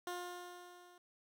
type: tone with level ramp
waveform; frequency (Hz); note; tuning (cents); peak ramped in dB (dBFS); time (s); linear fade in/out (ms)
15% pulse; 355.2; F4; +29; -33 to -54; 0.07-0.98; 2
effects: none